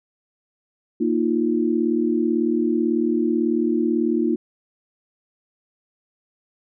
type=chord; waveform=sine; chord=Bb suspended fourth; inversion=none; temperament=equal; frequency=233.1 / 311.1 / 349.2 Hz; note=Bb3 / Eb4 / F4; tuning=0 / 0 / 0 cents; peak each=-22 dBFS; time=1-4.36 s; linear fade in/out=10 ms; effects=none